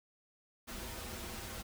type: noise with comb filter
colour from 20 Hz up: pink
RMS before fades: -44 dBFS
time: 0.67-1.63 s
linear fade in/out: 20 ms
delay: 6.9 ms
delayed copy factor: -0.8
effects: none